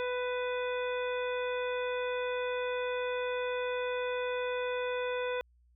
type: harmonic tone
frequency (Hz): 496.9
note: B4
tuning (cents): +11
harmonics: 1 / 2 / 3 / 4 / 5 / 7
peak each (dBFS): -32 / -40 / -41 / -46 / -43 / -47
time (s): 0-5.41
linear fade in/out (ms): 0
effects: added 60 Hz sine -62 dBFS peak until 5.75 s